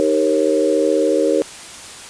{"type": "chord", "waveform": "sine", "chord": "Eb dominant seventh", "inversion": "none", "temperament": "equal with one note detuned", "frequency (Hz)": [311.1, 392, 466.2, 544.8], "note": ["Eb4", "G4", "Bb4", "Db5"], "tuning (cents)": [0, 0, 0, -30], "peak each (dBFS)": [-19, -20, -18, -18], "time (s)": [0, 1.42], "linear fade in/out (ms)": 0, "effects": ["white hiss -35 dBFS RMS until 2.09 s", "resampled to 22050 Hz"]}